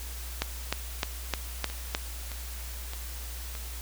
two click trains, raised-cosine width 0.2 ms, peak -9 / -22 dBFS, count 6 / 4, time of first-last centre 0.42-1.949 / 1.7-3.552 s, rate 3.27 / 1.62 Hz, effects added 60 Hz sine -37 dBFS peak until 3.81 s + white hiss -43 dBFS RMS until 3.81 s

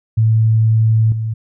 sine tone with level steps, 111.1 Hz, A2, 17 cents sharp, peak -9 / -17 dBFS, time 0.17-1.34 s, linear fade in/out 10 ms, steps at 1.12 s, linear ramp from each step 2 ms, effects none

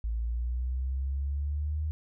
sine linear sweep, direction up, 55 to 77.78 Hz, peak -28 dBFS, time 0.04-1.91 s, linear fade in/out 0 ms, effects none

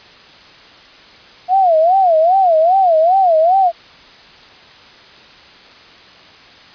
sine tone with vibrato, 700 Hz, F5, 4 cents sharp, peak -8 dBFS, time 1.48-3.72 s, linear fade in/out 50 ms, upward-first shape sine, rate 2.5 Hz, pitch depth 190 cents each way, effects white hiss -41 dBFS RMS until 6.74 s + resampled to 11025 Hz

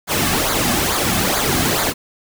pink noise with flanger, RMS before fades -18 dBFS, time 0.07-1.94 s, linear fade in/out 50 ms, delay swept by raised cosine 0.35 to 2.15 ms, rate 2.3 Hz, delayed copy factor -0.65, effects none

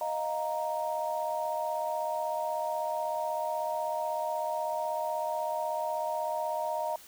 sine chord, Eb suspended second, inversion none, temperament equal, 622.3 / 698.5 / 932.3 Hz, Eb5 / F5 / Bb5, 0 / 0 / 0 cents, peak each -33 / -36 / -33 dBFS, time 0.01-6.96 s, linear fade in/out 2 ms, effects white hiss -52 dBFS RMS until 7.07 s

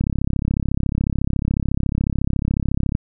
click train, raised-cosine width 5 ms, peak -7 dBFS, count 101, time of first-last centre 0.01-2.951 s, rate 34 Hz, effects none

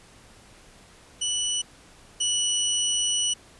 20% pulse tone pair in turn, 2960 / 2949 Hz, F#7 / F#7, 0 / -6 cents, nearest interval unison, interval 6 cents, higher first, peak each -19 / -17 dBFS, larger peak second, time 1.21-1.62 / 2.2-3.34 s, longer second, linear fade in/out 10 ms, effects pink hiss -52 dBFS RMS until 3.59 s + resampled to 24000 Hz

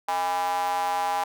square tone with high-pass filter, 90.5 Hz, F#2, 38 cents flat, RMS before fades -26 dBFS, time 0.08-1.24 s, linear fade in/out 5 ms, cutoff 860 Hz, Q 8.9, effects none

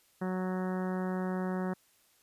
harmonic tone, 185 Hz, F#3, in tune, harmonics 1 / 2 / 3 / 4 / 5 / 6 / 7 / 8 / 9 / 10, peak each -32 / -38 / -42 / -44 / -46 / -48 / -49 / -50 / -51 / -52 dBFS, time 0.21-1.74 s, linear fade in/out 10 ms, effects white hiss -67 dBFS RMS until 2.22 s + resampled to 32000 Hz

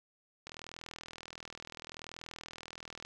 click train, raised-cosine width 0.2 ms, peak -27 dBFS, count 106, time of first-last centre 0.47-3.05 s, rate 40.7 Hz, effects none

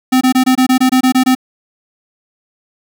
square tone bursts, 257.4 Hz, C4, 28 cents flat, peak -8 dBFS, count 11, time 0.12-1.351 s, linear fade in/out 10 ms, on 91 ms, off 23 ms, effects 8-bit

